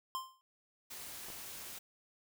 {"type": "tone with exponential decay", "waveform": "square", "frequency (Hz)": 1047, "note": "C6", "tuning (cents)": 1, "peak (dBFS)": -34, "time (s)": [0.15, 0.41], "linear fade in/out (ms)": 0, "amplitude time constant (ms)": 55}
{"type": "noise", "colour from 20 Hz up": "white", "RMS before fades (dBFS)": -47, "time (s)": [0.9, 1.79], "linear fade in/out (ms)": 10}
{"type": "clicks", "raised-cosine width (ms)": 1, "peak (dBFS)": -37, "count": 2, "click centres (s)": [1.285, 1.302]}
{"effects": []}